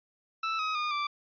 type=tone with pitch steps; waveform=sawtooth; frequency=1318.5 / 1267.7 / 1218.9 / 1171.9 Hz; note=E6 / D#6 / D#6 / D6; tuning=0 / +32 / -36 / -4 cents; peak=-25 dBFS; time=0.43-1.07 s; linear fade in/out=5 ms; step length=160 ms; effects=resampled to 11025 Hz